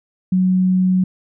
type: tone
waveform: sine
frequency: 185 Hz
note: F#3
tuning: in tune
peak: -12 dBFS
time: 0.32-1.04 s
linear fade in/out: 5 ms
effects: none